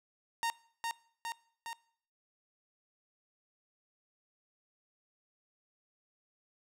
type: tone with echo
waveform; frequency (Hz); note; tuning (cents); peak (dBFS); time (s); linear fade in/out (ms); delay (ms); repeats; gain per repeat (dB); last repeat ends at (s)
sawtooth; 924; A#5; -16; -27; 0.43-0.5; 0; 410; 3; -3; 1.73
effects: noise-tail reverb RT60 0.6 s tail -22 dB re dry + low-pass 12000 Hz 12 dB/octave